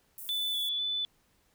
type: high-pass noise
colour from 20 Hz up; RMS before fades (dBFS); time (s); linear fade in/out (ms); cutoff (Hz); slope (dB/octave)
white; -43; 0.18-0.69; 0; 9400; 24
type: tone with vibrato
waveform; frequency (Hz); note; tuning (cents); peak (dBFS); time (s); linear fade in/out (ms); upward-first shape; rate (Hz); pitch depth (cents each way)
sine; 3472; A7; -24; -29; 0.29-1.05; 0; square; 2; 12
effects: pink hiss -69 dBFS RMS until 1.54 s